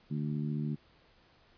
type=harmonic tone; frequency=74.5 Hz; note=D2; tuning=25 cents sharp; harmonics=2 / 3 / 4 / 5; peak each=-33 / -36 / -43 / -49 dBFS; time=0.1-0.76 s; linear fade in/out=20 ms; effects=pink hiss -64 dBFS RMS until 1.57 s + resampled to 11025 Hz